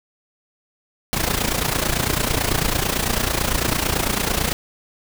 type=noise with amplitude modulation; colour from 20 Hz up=pink; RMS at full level=-18 dBFS; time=1.13-4.53 s; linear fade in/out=0 ms; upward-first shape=sine; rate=29 Hz; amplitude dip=75%; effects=none